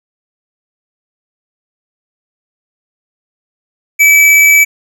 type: tone with amplitude modulation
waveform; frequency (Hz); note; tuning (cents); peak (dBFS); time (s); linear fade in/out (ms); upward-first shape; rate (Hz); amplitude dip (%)
square; 2300; D7; -37; -3; 3.99-4.65; 20; sine; 77.1; 25
effects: none